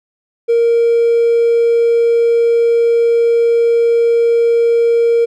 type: tone with hard clipping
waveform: triangle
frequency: 466.2 Hz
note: A#4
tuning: in tune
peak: -9 dBFS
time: 0.48-5.26 s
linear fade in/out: 20 ms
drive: 4 dB
effects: none